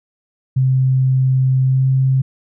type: tone with pitch glide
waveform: sine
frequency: 130.81 to 132.33 Hz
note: C3 to C3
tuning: 0 to +20 cents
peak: -11 dBFS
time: 0.56-2.22 s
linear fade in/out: 10 ms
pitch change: +20 cents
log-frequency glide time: 1.63-1.87 s
effects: none